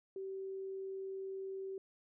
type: tone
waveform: sine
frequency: 385 Hz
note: G4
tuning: 31 cents flat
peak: -40 dBFS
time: 0.16-1.78 s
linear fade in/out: 2 ms
effects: none